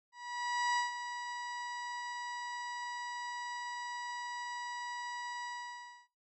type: tone with ADSR envelope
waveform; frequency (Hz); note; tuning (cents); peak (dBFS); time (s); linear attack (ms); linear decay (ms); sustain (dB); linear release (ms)
30% pulse; 970; B5; -31; -26; 0.12-6.08; 640; 150; -10; 620
effects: noise-tail reverb RT60 0.3 s tail -21 dB re dry + MP3 32 kbps